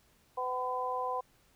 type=harmonic tone; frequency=252.4 Hz; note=B3; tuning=38 cents sharp; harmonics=2 / 3 / 4; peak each=-37 / -37 / -34 dBFS; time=0.37-1.21 s; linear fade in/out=10 ms; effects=pink hiss -67 dBFS RMS until 1.55 s